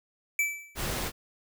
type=tone with exponential decay; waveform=square; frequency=2315 Hz; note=D7; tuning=25 cents flat; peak=-22 dBFS; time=0.39-0.8 s; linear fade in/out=2 ms; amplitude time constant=88 ms
type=noise; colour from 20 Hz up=pink; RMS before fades=-32 dBFS; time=0.75-1.12 s; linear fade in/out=50 ms
effects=none